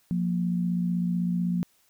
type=tone pair together; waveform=sine; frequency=177.21 / 233.1 Hz; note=F3 / A#3; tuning=+26 / 0 cents; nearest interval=perfect fourth; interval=474 cents; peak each=-24 / -32 dBFS; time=0.11-1.63 s; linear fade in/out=0 ms; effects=white hiss -65 dBFS RMS until 1.89 s